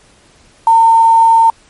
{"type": "tone with quantisation", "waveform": "sine", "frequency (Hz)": 909, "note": "A#5", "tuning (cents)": -44, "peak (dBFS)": -4, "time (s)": [0.67, 1.5], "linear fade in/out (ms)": 2, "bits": 5, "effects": ["pink hiss -47 dBFS RMS until 1.69 s", "MP3 48 kbps"]}